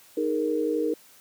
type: chord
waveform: sine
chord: D# suspended fourth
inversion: none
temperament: just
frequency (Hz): 311.1 / 414.8 / 466.7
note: D#4 / G#4 / A#4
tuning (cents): 0 / -2 / +2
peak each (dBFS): -27 / -30 / -26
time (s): 0.17-0.94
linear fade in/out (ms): 5
effects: white hiss -54 dBFS RMS until 1.2 s + high-pass 100 Hz 12 dB/octave